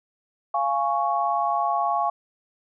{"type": "chord", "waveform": "sine", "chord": "Db major", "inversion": "first", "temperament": "just", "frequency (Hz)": [693, 831.5, 1108.7], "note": ["F5", "Ab5", "Db6"], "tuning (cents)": [-14, 2, 0], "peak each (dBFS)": -25, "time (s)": [0.54, 2.1], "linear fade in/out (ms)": 5, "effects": []}